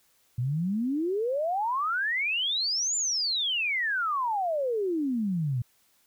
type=exponential two-way sweep; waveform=sine; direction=up then down; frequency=116.54 to 7250 to 116.54 Hz; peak=-25 dBFS; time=0.38-5.62 s; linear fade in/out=5 ms; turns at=2.96 s; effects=white hiss -66 dBFS RMS until 6.06 s